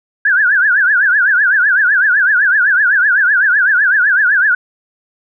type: tone with vibrato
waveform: sine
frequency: 1574 Hz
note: G6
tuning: 7 cents sharp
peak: -8 dBFS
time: 0.25-4.55 s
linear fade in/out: 5 ms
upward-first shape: triangle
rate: 7.9 Hz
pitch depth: 210 cents each way
effects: none